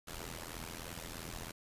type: noise with amplitude modulation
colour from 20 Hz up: pink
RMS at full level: -41 dBFS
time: 0.07-1.52 s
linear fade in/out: 10 ms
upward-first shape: sine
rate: 83 Hz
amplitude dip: 90%
effects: resampled to 32000 Hz